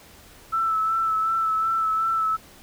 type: tone with vibrato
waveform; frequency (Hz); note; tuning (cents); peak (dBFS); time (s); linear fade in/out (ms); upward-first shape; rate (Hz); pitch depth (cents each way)
sine; 1318.5; E6; 0; -20; 0.52-2.37; 20; sine; 2.7; 25
effects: pink hiss -49 dBFS RMS until 2.62 s